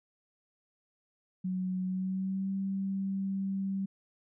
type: tone with pitch glide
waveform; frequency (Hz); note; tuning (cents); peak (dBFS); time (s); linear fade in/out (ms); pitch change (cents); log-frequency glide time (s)
sine; 185 to 194.09; F#3 to G3; 0 to -17; -30; 1.44-3.86; 10; +83; 1.85-2.52
effects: none